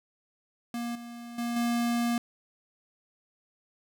square tone with level steps, 236.8 Hz, A#3, 27 cents sharp, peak -32 / -41 / -30 / -26 dBFS, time 0.74-2.18 s, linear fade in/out 2 ms, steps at 0.95 / 1.38 / 1.56 s, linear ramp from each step 5 ms, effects none

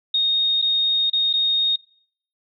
sine tone with dropouts, 3712 Hz, A#7, 8 cents flat, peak -16 dBFS, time 0.14-1.76 s, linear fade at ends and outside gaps 5 ms, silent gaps 0.617-0.623 / 1.1-1.131 / 1.33-1.336 s, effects noise-tail reverb RT60 0.6 s tail -24 dB re dry

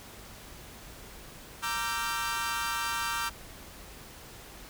sawtooth chord, E half-diminished seventh, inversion second, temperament equal with one note detuned, 932.3 / 1174.7 / 1350.9 / 1568 Hz, Bb5 / D6 / E6 / G6, 0 / 0 / +42 / 0 cents, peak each -32 dBFS, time 1.62-3.3 s, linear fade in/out 20 ms, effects added 50 Hz sine -55 dBFS peak until 4.69 s + pink hiss -48 dBFS RMS until 4.69 s

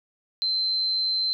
sine tone, 4096 Hz, C8, 38 cents flat, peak -22 dBFS, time 0.42-1.33 s, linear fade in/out 0 ms, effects none

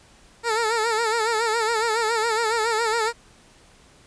15% pulse tone with vibrato, 450 Hz, A4, 39 cents sharp, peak -14 dBFS, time 0.43-3.13 s, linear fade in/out 50 ms, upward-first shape sine, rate 7.2 Hz, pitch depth 84 cents each way, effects pink hiss -53 dBFS RMS until 4.06 s + resampled to 22050 Hz

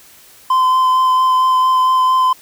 triangle tone with vibrato, 1029 Hz, C6, 29 cents flat, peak -8 dBFS, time 0.5-2.33 s, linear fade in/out 5 ms, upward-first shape sine, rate 4.4 Hz, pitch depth 11 cents each way, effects white hiss -44 dBFS RMS until 2.41 s

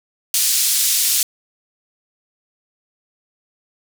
white band-pass noise, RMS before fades -17 dBFS, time 0.34-1.23 s, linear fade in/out 2 ms, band 4000 to 12000 Hz, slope 12 dB/octave, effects none

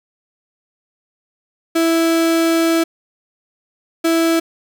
35% pulse tone pair in turn, 329.6 / 329.6 Hz, E4 / E4, 0 / 0 cents, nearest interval unison, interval 0 cents, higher neither, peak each -11 / -11 dBFS, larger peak neither, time 1.75-2.84 / 4.04-4.4 s, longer first, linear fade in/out 10 ms, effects none

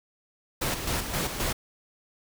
pink noise with tremolo, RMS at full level -28 dBFS, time 0.61-1.53 s, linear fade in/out 10 ms, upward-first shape square, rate 3.8 Hz, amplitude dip 50%, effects none

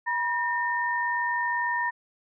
sine tone pair together, 964.3 / 1822 Hz, B5 / A#6, -42 / -40 cents, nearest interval major seventh, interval 1102 cents, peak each -27 dBFS, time 0.06-1.91 s, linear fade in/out 20 ms, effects none

